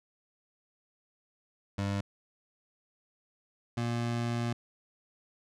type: tone pair in turn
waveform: 25% pulse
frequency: 99.7 / 118.31 Hz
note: G2 / A#2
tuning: +30 / +26 cents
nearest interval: minor third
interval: 296 cents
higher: second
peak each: -26 dBFS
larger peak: neither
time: 1.78-2.01 / 3.77-4.53 s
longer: second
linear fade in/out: 5 ms
effects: low-pass 7000 Hz 12 dB/octave